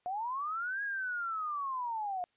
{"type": "linear two-way sweep", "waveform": "sine", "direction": "up then down", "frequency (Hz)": [702, 1661.2, 702], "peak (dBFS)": -33, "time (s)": [0.06, 2.24], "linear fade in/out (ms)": 0, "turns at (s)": 0.83, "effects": ["white hiss -75 dBFS RMS until 2.36 s", "resampled to 8000 Hz"]}